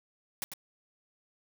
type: noise with echo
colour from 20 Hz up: white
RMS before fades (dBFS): -35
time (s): 0.42-0.44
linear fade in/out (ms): 0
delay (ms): 96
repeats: 1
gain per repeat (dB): -7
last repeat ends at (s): 0.536
effects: none